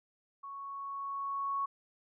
sine tone with level ramp, 1108.7 Hz, C#6, in tune, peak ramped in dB -42 to -30 dBFS, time 0.43-1.66 s, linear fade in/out 10 ms, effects none

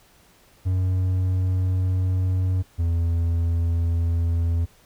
triangle tone pair in turn, 92.5 / 84.18 Hz, F#2 / E2, 0 / +37 cents, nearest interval major second, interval 163 cents, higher first, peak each -17 dBFS, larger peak neither, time 0.65-2.63 / 2.78-4.66 s, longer first, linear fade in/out 20 ms, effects pink hiss -56 dBFS RMS until 4.85 s

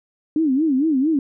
sine tone with vibrato, 289.1 Hz, D4, 27 cents flat, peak -15 dBFS, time 0.36-1.19 s, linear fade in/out 2 ms, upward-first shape sine, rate 4.4 Hz, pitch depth 210 cents each way, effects none

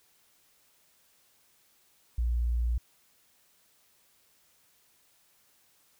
sine tone, 59 Hz, A#1, 22 cents sharp, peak -25 dBFS, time 2.18-2.78 s, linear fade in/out 5 ms, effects white hiss -66 dBFS RMS until 5.99 s

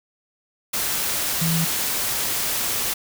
sine tone in noise, 164.81 Hz, E3, in tune, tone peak -20 dBFS, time 1.41-1.65 s, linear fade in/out 10 ms, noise white, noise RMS -24 dBFS, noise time 0.73-2.94 s, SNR +1 dB, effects none

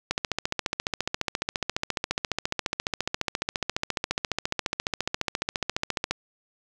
click train, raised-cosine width 0.2 ms, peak -8 dBFS, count 88, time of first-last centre 0.11-6.11 s, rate 14.5 Hz, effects none

